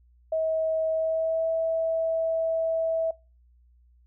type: tone with pitch glide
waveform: sine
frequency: 640 to 651.9 Hz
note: D#5 to E5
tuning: +49 to -19 cents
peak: -23 dBFS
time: 0.32-3.11 s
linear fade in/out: 5 ms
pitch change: +32 cents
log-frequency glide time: 0.9-1.48 s
effects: noise-tail reverb RT60 0.3 s tail -23 dB re dry + added 60 Hz sine -56 dBFS peak until 4.06 s